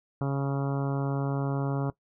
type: harmonic tone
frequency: 138.59 Hz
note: C#3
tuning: in tune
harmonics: 1 / 2 / 3 / 4 / 5 / 6 / 7 / 8 / 9 / 10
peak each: -27 / -33 / -37 / -39 / -41 / -43 / -44 / -45 / -46 / -47 dBFS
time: 0.21-1.9 s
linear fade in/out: 2 ms
effects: noise-tail reverb RT60 0.1 s tail -19 dB re dry